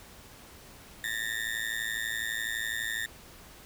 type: tone with amplitude modulation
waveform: 35% pulse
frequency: 1817 Hz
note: A#6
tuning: 45 cents flat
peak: -25 dBFS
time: 1.04-3.06 s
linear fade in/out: 2 ms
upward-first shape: sine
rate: 112 Hz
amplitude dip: 95%
effects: pink hiss -51 dBFS RMS until 3.65 s